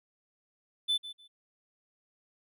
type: tone with echo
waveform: triangle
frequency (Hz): 3510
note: A7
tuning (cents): -5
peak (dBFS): -24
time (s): 0.88-0.98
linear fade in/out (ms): 20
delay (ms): 150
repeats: 2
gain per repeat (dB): -14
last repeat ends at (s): 1.28
effects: none